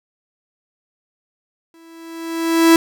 45% pulse tone with exponential growth, 329.6 Hz, E4, in tune, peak -6 dBFS, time 1.74-2.76 s, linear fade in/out 1 ms, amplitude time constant 220 ms, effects none

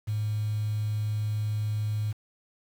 triangle tone, 106.6 Hz, G#2, 46 cents sharp, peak -22 dBFS, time 0.07-2.13 s, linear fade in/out 20 ms, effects tanh soft clip ceiling -24 dBFS + 8-bit

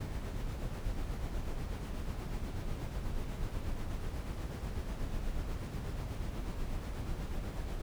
brown noise with tremolo, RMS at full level -36 dBFS, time 0-7.82 s, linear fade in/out 10 ms, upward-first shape sine, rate 8.2 Hz, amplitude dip 35%, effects none

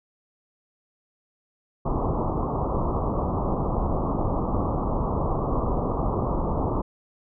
pink low-pass noise, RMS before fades -25 dBFS, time 1.85-6.82 s, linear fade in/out 10 ms, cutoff 1200 Hz, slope 96 dB/octave, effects none

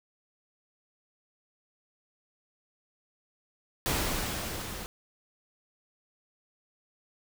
pink noise with level ramp, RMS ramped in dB -28 to -40 dBFS, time 3.86-4.86 s, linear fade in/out 0 ms, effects none

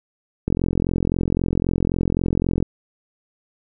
click train, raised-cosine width 3 ms, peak -7 dBFS, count 95, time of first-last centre 0.48-2.626 s, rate 43.8 Hz, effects none

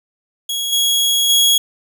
sawtooth tone with level steps, 3322 Hz, G#7, in tune, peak -16 / -10 / -7 dBFS, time 0.49-1.58 s, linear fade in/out 5 ms, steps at 0.72 / 1.29 s, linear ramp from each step 10 ms, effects none

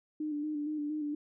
sine tone with vibrato, 299.7 Hz, D4, 35 cents sharp, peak -32 dBFS, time 0.2-1.15 s, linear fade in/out 5 ms, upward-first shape square, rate 4.3 Hz, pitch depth 33 cents each way, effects none

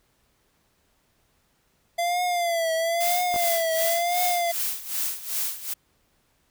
square tone with vibrato, 683 Hz, F5, 39 cents flat, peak -23 dBFS, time 1.98-4.52 s, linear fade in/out 10 ms, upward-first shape triangle, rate 1 Hz, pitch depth 98 cents each way
blue noise with tremolo, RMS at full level -26 dBFS, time 3-5.74 s, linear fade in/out 10 ms, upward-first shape sine, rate 2.6 Hz, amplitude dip 80%
clicks, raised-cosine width 1 ms, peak -20 dBFS, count 2, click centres 3.342 / 3.361 s
effects pink hiss -67 dBFS RMS until 6.5 s

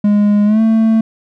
triangle tone with pitch glide, 206.6 to 222.7 Hz, G#3 to A3, -9 to +21 cents, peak -6 dBFS, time 0.04-1.01 s, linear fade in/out 5 ms, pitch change +130 cents, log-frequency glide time 0.45-0.61 s, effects none

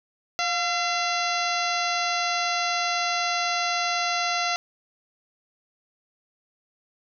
harmonic tone with a mistuned harmonic, 682 Hz, F5, 41 cents flat, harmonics 1 / 2 / 3 / 4 / 5 / 6 / 7 / 8 / 9, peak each -28 / -29 / -31 / -32 / -36 / -33 / -34 / -40 / -35 dBFS, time 0.39-4.56 s, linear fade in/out 0 ms, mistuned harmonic 1, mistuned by +63 cents, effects none

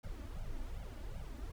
brown noise with flanger, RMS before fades -43 dBFS, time 0.03-1.52 s, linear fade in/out 10 ms, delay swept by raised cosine 1.3 to 3.5 ms, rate 2.6 Hz, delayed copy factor +0.9, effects none

